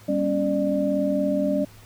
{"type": "tone cluster", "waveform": "sine", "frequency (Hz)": [197.2, 241.2, 278.3, 597], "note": ["G3", "B3", "C#4", "D5"], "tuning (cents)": [11, -41, 7, 28], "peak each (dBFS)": [-26, -33, -24, -24], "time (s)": [0.08, 1.65], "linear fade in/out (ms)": 10, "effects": ["added 107 Hz sine -48 dBFS peak until 1.85 s", "pink hiss -51 dBFS RMS until 1.85 s"]}